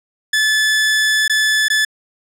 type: tone with dropouts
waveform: sawtooth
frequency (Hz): 1734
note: A6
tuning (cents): -26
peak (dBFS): -9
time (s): 0.33-1.85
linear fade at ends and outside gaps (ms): 5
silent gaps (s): 1.28-1.296 / 1.684-1.7
effects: low-pass 10000 Hz 12 dB/octave